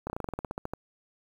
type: slowing click train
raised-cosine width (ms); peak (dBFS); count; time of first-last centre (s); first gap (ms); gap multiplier
1; -19; 14; 0.07-0.736; 29; 1.09
effects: 8-bit